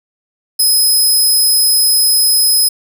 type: tone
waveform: 15% pulse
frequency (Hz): 5090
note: D#8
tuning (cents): +39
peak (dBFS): -3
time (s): 0.59-2.69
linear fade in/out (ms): 10
effects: none